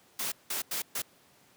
white noise bursts at uneven times, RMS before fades -33 dBFS, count 4, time 0.19-0.32 / 0.5-0.62 / 0.71-0.82 / 0.95-1.02 s, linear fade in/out 5 ms, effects pink hiss -61 dBFS RMS until 1.56 s + high-pass 150 Hz 12 dB/octave

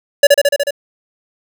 square tone with echo, 570 Hz, C#5, 48 cents sharp, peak -3 dBFS, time 0.23-0.27 s, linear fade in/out 5 ms, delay 73 ms, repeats 6, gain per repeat -2 dB, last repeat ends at 0.708 s, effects none

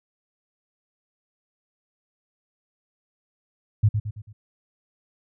sine tone with echo, 106 Hz, G#2, 36 cents sharp, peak -13 dBFS, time 3.83-3.89 s, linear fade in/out 10 ms, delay 110 ms, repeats 4, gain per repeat -7 dB, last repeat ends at 4.33 s, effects none

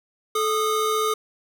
square tone pair together, 434.2 / 1228 Hz, A4 / D#6, -23 / -23 cents, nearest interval octave + tritone, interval 1800 cents, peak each -24 dBFS, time 0.35-1.14 s, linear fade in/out 5 ms, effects none

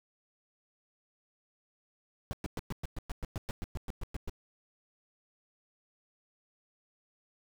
brown noise bursts, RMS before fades -35 dBFS, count 16, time 2.31-4.296 s, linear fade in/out 0 ms, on 21 ms, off 110 ms, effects none

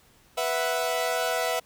sawtooth chord, B suspended fourth, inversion none, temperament equal, 493.9 / 659.3 / 740 Hz, B4 / E5 / F#5, 0 / 0 / 0 cents, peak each -26 / -24 / -27 dBFS, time 0.37-1.6 s, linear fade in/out 10 ms, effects pink hiss -59 dBFS RMS until 1.65 s

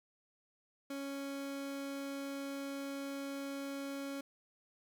30% pulse tone, 277.2 Hz, C#4, in tune, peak -37 dBFS, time 0.9-4.21 s, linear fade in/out 5 ms, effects none

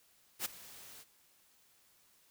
white noise with ADSR envelope, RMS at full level -34 dBFS, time 0.39-1.05 s, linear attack 66 ms, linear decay 8 ms, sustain -19 dB, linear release 43 ms, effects white hiss -68 dBFS RMS until 2.3 s

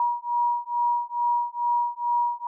sine beating tone pair, 956 / 958.3 Hz, A#5 / A#5, +43 / +48 cents, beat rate 2.3 Hz, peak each -25 dBFS, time 0-2.47 s, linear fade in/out 2 ms, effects none

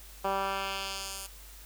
10% pulse tone with band-pass filter sweep, 194.7 Hz, G3, 12 cents flat, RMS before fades -34 dBFS, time 0.24-1.27 s, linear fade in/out 10 ms, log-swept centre 810 to 11000 Hz, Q 0.94, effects added 50 Hz sine -49 dBFS peak until 1.65 s + white hiss -52 dBFS RMS until 1.65 s

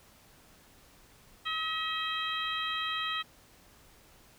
harmonic tone with a mistuned harmonic, 639 Hz, D#5, 46 cents sharp, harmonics 2 / 3 / 4 / 5 / 6, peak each -35 / -38 / -40 / -36 / -40 dBFS, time 1.45-3.23 s, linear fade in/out 20 ms, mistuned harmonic 6, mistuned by +16 cents, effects pink hiss -59 dBFS RMS until 4.38 s

